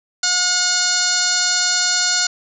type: harmonic tone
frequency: 721 Hz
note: F#5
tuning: 45 cents flat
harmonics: 1 / 2 / 3 / 4 / 5 / 6 / 7 / 8 / 9 / 10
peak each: -31 / -22 / -31 / -31 / -28 / -20 / -25 / -25 / -27 / -22 dBFS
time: 0.23-2.27 s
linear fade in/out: 5 ms
effects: none